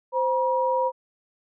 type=tone pair together; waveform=sine; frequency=520 / 958.7 Hz; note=C5 / A#5; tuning=-11 / +48 cents; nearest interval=major seventh; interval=1059 cents; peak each=-23 dBFS; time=0.12-0.92 s; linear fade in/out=50 ms; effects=none